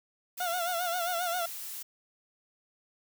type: noise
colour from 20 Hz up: blue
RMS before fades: -40 dBFS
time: 0.37-1.83 s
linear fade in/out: 10 ms
type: tone with vibrato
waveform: 30% pulse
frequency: 701 Hz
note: F5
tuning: 6 cents sharp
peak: -27 dBFS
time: 0.4-1.46 s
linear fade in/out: 5 ms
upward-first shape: sine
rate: 7.5 Hz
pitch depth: 79 cents each way
effects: none